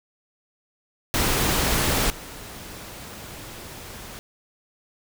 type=noise with level steps; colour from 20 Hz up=pink; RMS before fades=-22 / -39 dBFS; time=1.14-4.19 s; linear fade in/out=0 ms; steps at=2.1 s; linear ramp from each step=2 ms; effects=none